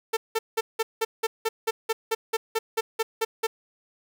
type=tone bursts; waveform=sawtooth; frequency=447.6 Hz; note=A4; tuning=30 cents sharp; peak=-18 dBFS; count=16; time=0.13-3.47 s; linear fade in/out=10 ms; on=40 ms; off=180 ms; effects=none